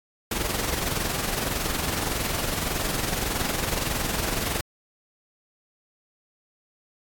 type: noise with amplitude modulation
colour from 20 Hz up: pink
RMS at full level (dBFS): -25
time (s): 0.31-4.61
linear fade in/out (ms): 5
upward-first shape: sine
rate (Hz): 21.7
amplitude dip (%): 50
effects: AAC 64 kbps